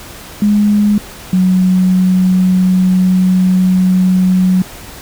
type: tone pair in turn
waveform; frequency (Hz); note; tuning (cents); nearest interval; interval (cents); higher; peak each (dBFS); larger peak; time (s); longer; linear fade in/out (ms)
sine; 207.4 / 184.77; G#3 / F#3; -2 / -2; major second; 200; first; -7; neither; 0.42-0.98 / 1.33-4.62; second; 2
effects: pink hiss -32 dBFS RMS until 5.01 s